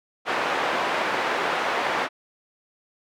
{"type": "band-pass noise", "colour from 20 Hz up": "pink", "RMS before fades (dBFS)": -25, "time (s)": [0.25, 2.09], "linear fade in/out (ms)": 50, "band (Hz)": [550, 2100], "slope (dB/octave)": 12, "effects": []}